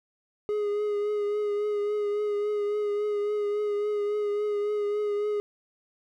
triangle tone with vibrato, 415.3 Hz, G#4, in tune, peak -23 dBFS, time 0.49-5.4 s, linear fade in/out 0 ms, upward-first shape triangle, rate 3.6 Hz, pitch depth 29 cents each way, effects none

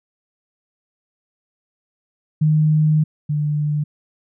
sine tone pair in turn, 154 / 149.01 Hz, D#3 / D3, -17 / +25 cents, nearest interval minor second, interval 58 cents, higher first, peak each -12 / -17 dBFS, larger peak first, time 2.41-3.04 / 3.29-3.84 s, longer first, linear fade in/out 10 ms, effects none

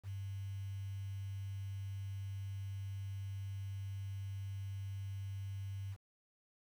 sine tone with quantisation, 98 Hz, G2, in tune, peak -40 dBFS, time 0.03-5.97 s, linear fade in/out 50 ms, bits 10, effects none

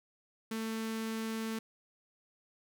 sawtooth tone with notch filter, 222.8 Hz, A3, 22 cents sharp, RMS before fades -37 dBFS, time 0.51-1.59 s, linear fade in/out 5 ms, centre 710 Hz, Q 1.8, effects none

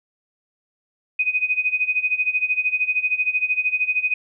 sine tone with tremolo, 2500 Hz, D#7, 8 cents sharp, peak -15 dBFS, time 1.19-4.14 s, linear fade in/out 5 ms, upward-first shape sine, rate 13 Hz, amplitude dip 85%, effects none

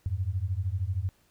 sine beating tone pair, 87.31 / 100.31 Hz, F2 / G2, 0 / +40 cents, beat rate 13 Hz, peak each -30 dBFS, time 0.06-1.09 s, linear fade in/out 0 ms, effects pink hiss -66 dBFS RMS until 1.3 s

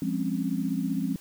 sine chord, Db major seventh, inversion first, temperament equal with one note detuned, 174.61 / 204.7 / 261.6 / 277.2 Hz, F3 / Ab3 / C4 / Db4, 0 / -25 / 0 / 0 cents, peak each -31 / -31 / -30 / -33 dBFS, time 0.02-1.16 s, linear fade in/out 2 ms, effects white hiss -52 dBFS RMS until 1.2 s

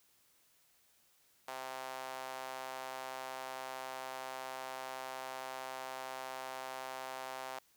sawtooth tone with high-pass filter, 130.81 Hz, C3, in tune, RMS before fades -44 dBFS, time 1.48-7.59 s, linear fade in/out 0 ms, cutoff 760 Hz, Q 2, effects white hiss -70 dBFS RMS until 7.76 s

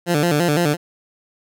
15% pulse tone with vibrato, 160.2 Hz, E3, 49 cents flat, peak -9 dBFS, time 0.06-0.77 s, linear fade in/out 50 ms, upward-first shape square, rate 5.9 Hz, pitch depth 140 cents each way, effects none

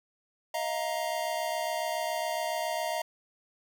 square chord, Eb suspended second, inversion none, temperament equal with one note detuned, 631.3 / 698.5 / 932.3 Hz, Eb5 / F5 / Bb5, +25 / 0 / 0 cents, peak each -34 / -35 / -36 dBFS, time 0.54-3.02 s, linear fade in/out 5 ms, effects none

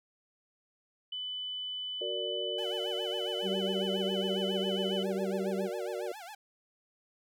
sine tone, 3000 Hz, F#7, 23 cents sharp, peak -35 dBFS, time 1.12-5.03 s, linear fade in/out 5 ms
sine chord, Gb augmented, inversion none, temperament equal, 370 / 466.2 / 587.3 Hz, Gb4 / Bb4 / D5, 0 / 0 / 0 cents, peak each -38 dBFS, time 2.01-6.12 s, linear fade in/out 5 ms
sawtooth tone with vibrato, 767 Hz, G5, 38 cents flat, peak -40 dBFS, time 2.58-6.35 s, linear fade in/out 5 ms, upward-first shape sine, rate 7.3 Hz, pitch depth 230 cents each way
harmonic tone, 193.2 Hz, G3, 25 cents flat, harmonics 1 / 2 / 3, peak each -34 / -36 / -43 dBFS, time 3.42-5.7 s, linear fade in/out 50 ms
effects none

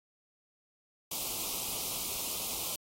white band-stop noise, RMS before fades -36 dBFS, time 1.11-2.76 s, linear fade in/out 5 ms, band 1200 to 2400 Hz, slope 48 dB/octave, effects AAC 48 kbps

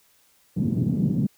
white band-pass noise, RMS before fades -23 dBFS, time 0.56-1.27 s, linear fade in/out 10 ms, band 130 to 220 Hz, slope 24 dB/octave, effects white hiss -61 dBFS RMS until 1.37 s

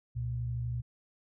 sine tone pair together, 66.5 / 118.83 Hz, C2 / A#2, +29 / +34 cents, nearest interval minor seventh, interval 1005 cents, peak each -39 / -32 dBFS, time 0.15-0.82 s, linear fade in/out 20 ms, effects none

